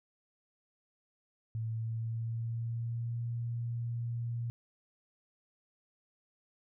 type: tone with pitch glide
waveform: sine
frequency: 112.5 to 117.82 Hz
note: A2 to A#2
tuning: +39 to +19 cents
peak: -33 dBFS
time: 1.55-4.5 s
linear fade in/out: 0 ms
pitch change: +80 cents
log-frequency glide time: 1.7-3.22 s
effects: none